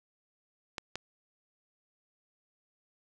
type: clicks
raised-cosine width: 0.2 ms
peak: -18 dBFS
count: 2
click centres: 0.782 / 0.956 s
effects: none